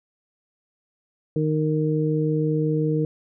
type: harmonic tone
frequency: 154.5 Hz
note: D#3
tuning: 12 cents flat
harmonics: 1 / 2 / 3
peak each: -22 / -25 / -25 dBFS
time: 1.36-3.05 s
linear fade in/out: 2 ms
effects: none